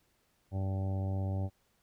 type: harmonic tone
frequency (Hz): 96.2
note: G2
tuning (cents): -32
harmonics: 1 / 2 / 3 / 4 / 5 / 6 / 7 / 8 / 9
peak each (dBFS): -31 / -41 / -45 / -50 / -54 / -46 / -54 / -49 / -58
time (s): 0.51-1.5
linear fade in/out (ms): 50
effects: pink hiss -73 dBFS RMS until 1.82 s